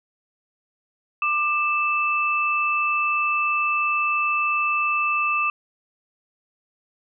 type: tone pair together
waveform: sine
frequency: 1190.4 / 2637 Hz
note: D6 / E7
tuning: +23 / 0 cents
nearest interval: octave + major second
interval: 1377 cents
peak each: -22 dBFS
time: 1.22-5.5 s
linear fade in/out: 2 ms
effects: none